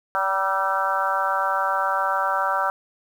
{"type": "harmonic tone with a mistuned harmonic", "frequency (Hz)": 192.6, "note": "G3", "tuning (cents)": -30, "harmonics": [3, 4, 5, 6, 7, 8], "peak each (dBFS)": [-29, -27, -26, -28, -25, -29], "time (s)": [0.15, 2.7], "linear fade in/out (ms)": 0, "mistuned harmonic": 6, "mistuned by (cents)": 30, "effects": ["8-bit"]}